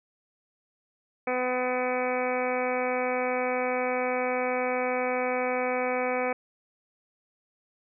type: harmonic tone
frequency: 251.8 Hz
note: B3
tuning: 34 cents sharp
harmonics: 1 / 2 / 3 / 4 / 5 / 6 / 7 / 8 / 9 / 10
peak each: -35 / -28 / -32 / -38 / -37 / -41 / -41 / -43 / -34 / -43 dBFS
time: 1.27-6.33 s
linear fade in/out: 5 ms
effects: none